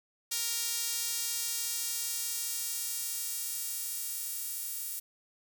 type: tone with high-pass filter sweep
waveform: sawtooth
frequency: 466.2 Hz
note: A#4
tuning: in tune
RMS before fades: -35 dBFS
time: 0.31-5 s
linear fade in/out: 10 ms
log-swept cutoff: 5200 to 11000 Hz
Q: 0.78
effects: none